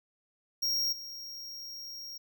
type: tone with level steps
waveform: square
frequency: 5588 Hz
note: F8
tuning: in tune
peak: -28 / -41 dBFS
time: 0.62-2.18 s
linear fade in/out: 10 ms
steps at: 0.92 s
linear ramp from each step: 10 ms
effects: none